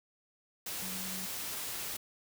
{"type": "tone in noise", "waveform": "sine", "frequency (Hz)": 187.1, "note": "F#3", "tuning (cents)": 20, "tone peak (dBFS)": -44, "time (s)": [0.82, 1.26], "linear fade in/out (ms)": 5, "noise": "white", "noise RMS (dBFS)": -39, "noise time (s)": [0.66, 1.97], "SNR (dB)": -8, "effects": []}